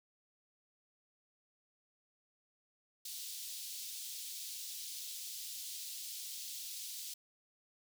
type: high-pass noise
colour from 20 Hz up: pink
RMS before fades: -45 dBFS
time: 3.05-7.14 s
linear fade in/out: 5 ms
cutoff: 3600 Hz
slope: 24 dB/octave
effects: none